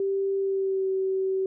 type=tone with pitch glide; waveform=sine; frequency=391.1 to 381.5 Hz; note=G4 to G4; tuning=-4 to -47 cents; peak=-23 dBFS; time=0-1.46 s; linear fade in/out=2 ms; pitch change=-43 cents; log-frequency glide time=0.38-0.89 s; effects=none